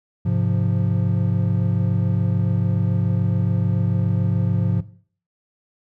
triangle chord, F minor, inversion first, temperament equal, 103.83 / 130.81 / 174.61 Hz, Ab2 / C3 / F3, 0 / 0 / 0 cents, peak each -19 / -21 / -20 dBFS, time 0.25-4.81 s, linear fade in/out 10 ms, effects noise-tail reverb RT60 0.5 s tail -17 dB re dry

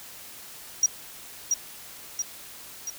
sine tone with echo, 5740 Hz, F8, 47 cents sharp, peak -14 dBFS, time 0.83-0.86 s, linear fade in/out 2 ms, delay 680 ms, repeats 3, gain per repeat -5 dB, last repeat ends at 2.9 s, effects tanh soft clip ceiling -14 dBFS + white hiss -44 dBFS RMS until 2.98 s

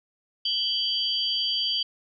sine tone cluster, 3033 / 3256 / 4688 Hz, F#7 / G#7 / D8, +42 / -35 / -4 cents, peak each -28 dBFS, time 0.45-1.83 s, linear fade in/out 5 ms, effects none

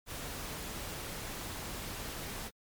pink noise, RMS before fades -41 dBFS, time 0.06-2.51 s, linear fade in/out 50 ms, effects MP3 96 kbps

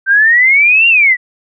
sine exponential two-way sweep, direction up then down, 1547 to 2797 to 1918 Hz, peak -5 dBFS, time 0.06-1.17 s, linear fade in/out 50 ms, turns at 0.88 s, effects none

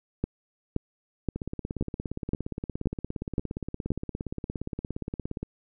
two click trains, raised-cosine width 3 ms, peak -19 / -13 dBFS, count 71 / 8, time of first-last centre 1.36-5.43 / 0.24-3.905 s, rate 17.2 / 1.91 Hz, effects none

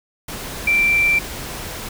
sine tone in noise, 2349 Hz, D7, in tune, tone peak -13 dBFS, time 0.67-1.19 s, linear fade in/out 5 ms, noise pink, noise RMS -30 dBFS, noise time 0.28-1.89 s, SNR +14 dB, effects none

